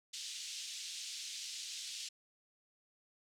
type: band-pass noise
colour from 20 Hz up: pink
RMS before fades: -45 dBFS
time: 0.13-2.09 s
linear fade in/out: 10 ms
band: 3100 to 7600 Hz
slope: 24 dB/octave
effects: none